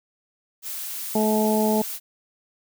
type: noise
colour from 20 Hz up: blue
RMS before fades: -32 dBFS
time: 0.62-2 s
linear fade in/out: 50 ms
type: harmonic tone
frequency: 215.6 Hz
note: A3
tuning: 35 cents flat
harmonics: 1 / 2 / 3 / 4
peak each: -21 / -24 / -26 / -27 dBFS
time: 1.15-1.82 s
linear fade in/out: 5 ms
effects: none